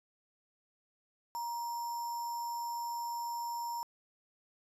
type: tone with sample-and-hold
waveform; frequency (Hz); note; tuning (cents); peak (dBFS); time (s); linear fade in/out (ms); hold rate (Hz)
sine; 943; A#5; +20; -35; 1.35-3.83; 0; 6300
effects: resampled to 32000 Hz